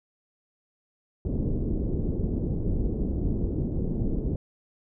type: low-pass noise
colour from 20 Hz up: pink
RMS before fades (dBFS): -27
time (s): 1.25-4.36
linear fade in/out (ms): 2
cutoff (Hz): 390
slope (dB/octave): 24
effects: none